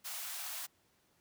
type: high-pass noise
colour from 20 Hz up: white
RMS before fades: -42 dBFS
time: 0.04-0.67 s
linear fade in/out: 20 ms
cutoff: 630 Hz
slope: 96 dB/octave
effects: pink hiss -72 dBFS RMS until 1.2 s + high-pass 80 Hz 12 dB/octave